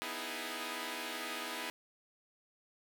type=chord; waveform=5% pulse; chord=E major seventh; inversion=second; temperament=equal; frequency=246.9 / 311.1 / 329.6 / 415.3 Hz; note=B3 / D#4 / E4 / G#4; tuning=0 / 0 / 0 / 0 cents; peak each=-33 dBFS; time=0.02-1.7 s; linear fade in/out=0 ms; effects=none